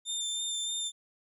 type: tone with vibrato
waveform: 25% pulse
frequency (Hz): 3591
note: A7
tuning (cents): +35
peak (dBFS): -27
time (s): 0.05-0.92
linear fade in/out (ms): 50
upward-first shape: sine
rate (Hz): 3.2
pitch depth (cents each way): 14
effects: none